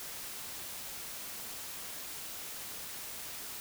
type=noise; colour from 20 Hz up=white; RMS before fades=-43 dBFS; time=0-3.6 s; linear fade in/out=0 ms; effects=none